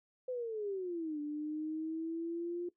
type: exponential two-way sweep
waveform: sine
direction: down then up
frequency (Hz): 515 to 293.7 to 352.5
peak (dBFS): -35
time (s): 0.28-2.69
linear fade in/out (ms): 5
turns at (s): 1.2
effects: noise-tail reverb RT60 0.1 s tail -17 dB re dry